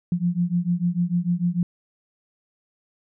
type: beating tone pair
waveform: sine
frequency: 171.6 / 178.3 Hz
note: F3 / F3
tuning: -30 / +36 cents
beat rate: 6.7 Hz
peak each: -23 dBFS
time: 0.12-1.63 s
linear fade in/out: 2 ms
effects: none